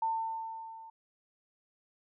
sine tone with level ramp, 898 Hz, A5, 35 cents sharp, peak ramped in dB -27 to -47 dBFS, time 0.02-0.9 s, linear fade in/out 5 ms, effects none

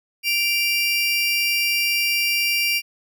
30% pulse tone pair together, 2349 / 2794 Hz, D7 / F7, 0 / 0 cents, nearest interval minor third, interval 300 cents, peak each -18 / -20 dBFS, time 0.23-2.82 s, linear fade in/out 50 ms, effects none

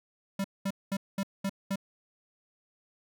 square tone bursts, 196 Hz, G3, in tune, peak -29 dBFS, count 6, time 0.39-1.758 s, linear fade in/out 5 ms, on 53 ms, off 210 ms, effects none

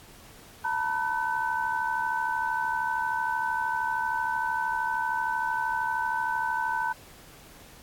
sine tone cluster, 896 / 969 / 1513 Hz, A5 / B5 / F#6, +31 / -33 / +38 cents, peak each -30 dBFS, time 0.64-6.93 s, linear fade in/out 10 ms, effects pink hiss -51 dBFS RMS until 7.82 s + AAC 64 kbps

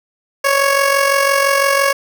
15% pulse tone with amplitude modulation, 554.4 Hz, C#5, in tune, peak -3 dBFS, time 0.44-1.93 s, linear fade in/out 10 ms, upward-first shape sine, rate 45.9 Hz, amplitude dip 55%, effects none

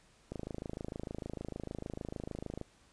click train, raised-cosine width 2 ms, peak -26 dBFS, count 62, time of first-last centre 0.32-2.613 s, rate 26.6 Hz, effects pink hiss -65 dBFS RMS until 2.92 s + resampled to 22050 Hz

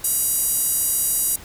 5% pulse tone with high-pass filter, 966 Hz, B5, 39 cents flat, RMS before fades -21 dBFS, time 0.04-1.36 s, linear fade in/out 5 ms, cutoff 10000 Hz, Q 1.3, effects pink hiss -42 dBFS RMS until 1.44 s

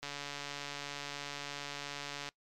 click train, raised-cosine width 0.2 ms, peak -23 dBFS, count 324, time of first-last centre 0.03-2.289 s, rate 143 Hz, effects noise-tail reverb RT60 0.1 s tail -22 dB re dry + MP3 96 kbps

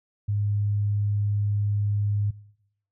sine tone, 102.9 Hz, G#2, 16 cents flat, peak -22 dBFS, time 0.28-2.31 s, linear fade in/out 10 ms, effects noise-tail reverb RT60 0.8 s tail -22 dB re dry

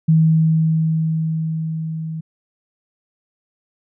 sine tone with level ramp, 160 Hz, D#3, 49 cents sharp, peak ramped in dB -9 to -24 dBFS, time 0.08-2.21 s, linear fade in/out 10 ms, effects none

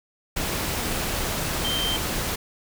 sine tone in noise, 3136 Hz, G7, in tune, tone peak -25 dBFS, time 1.64-1.97 s, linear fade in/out 10 ms, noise pink, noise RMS -27 dBFS, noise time 0.36-2.36 s, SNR -1 dB, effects none

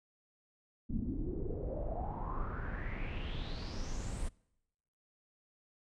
brown noise with low-pass filter sweep, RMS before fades -38 dBFS, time 0.89-4.29 s, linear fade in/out 10 ms, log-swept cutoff 220 to 9400 Hz, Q 6, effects noise-tail reverb RT60 0.9 s tail -25 dB re dry

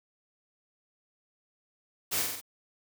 white noise with echo, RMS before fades -30 dBFS, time 2.11-2.23 s, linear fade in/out 20 ms, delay 46 ms, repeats 4, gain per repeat -3 dB, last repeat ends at 2.414 s, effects none

